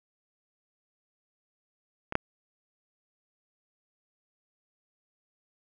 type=clicks; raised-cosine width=0.5 ms; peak=-18 / -8 dBFS; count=2; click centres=2.124 / 2.154 s; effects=none